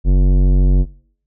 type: tone with tanh clipping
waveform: sine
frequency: 46.77 Hz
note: F#1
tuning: 19 cents sharp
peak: -10 dBFS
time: 0.04-0.86 s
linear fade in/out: 50 ms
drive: 15 dB
effects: noise-tail reverb RT60 0.6 s tail -22 dB re dry